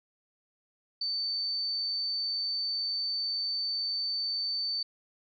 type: tone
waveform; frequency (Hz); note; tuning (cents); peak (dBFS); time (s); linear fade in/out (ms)
sine; 4549; C#8; +44; -29; 1.01-4.83; 5
effects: none